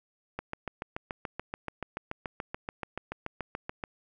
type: click train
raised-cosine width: 0.5 ms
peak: -19 dBFS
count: 25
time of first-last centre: 0.39-3.838 s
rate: 6.96 Hz
effects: none